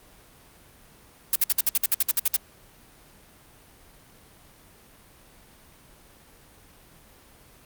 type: noise bursts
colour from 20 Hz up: blue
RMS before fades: -20 dBFS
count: 13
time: 1.33-2.363 s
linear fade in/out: 2 ms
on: 25 ms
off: 59 ms
effects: pink hiss -53 dBFS RMS until 7.65 s + Opus 32 kbps